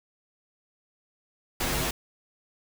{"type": "noise with comb filter", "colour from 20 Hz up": "pink", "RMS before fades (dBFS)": -28, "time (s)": [1.6, 1.91], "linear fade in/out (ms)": 5, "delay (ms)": 10, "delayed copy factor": -1, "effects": []}